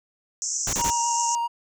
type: band-pass noise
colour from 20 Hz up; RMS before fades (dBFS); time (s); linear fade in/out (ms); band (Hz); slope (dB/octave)
white; -28; 0.42-1.35; 0; 5600 to 7500; 96
type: noise bursts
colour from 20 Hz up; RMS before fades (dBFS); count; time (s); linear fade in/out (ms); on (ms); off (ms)
pink; -29; 3; 0.67-0.903; 2; 61; 25
type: tone with vibrato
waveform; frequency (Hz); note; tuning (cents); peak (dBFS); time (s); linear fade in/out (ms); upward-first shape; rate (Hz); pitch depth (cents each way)
triangle; 940; A#5; +14; -21; 0.78-1.48; 20; triangle; 7.6; 16
effects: none